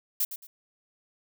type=noise with echo; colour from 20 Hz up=violet; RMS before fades=-26 dBFS; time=0.2-0.25 s; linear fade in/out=5 ms; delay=110 ms; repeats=2; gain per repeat=-11 dB; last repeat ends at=0.47 s; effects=none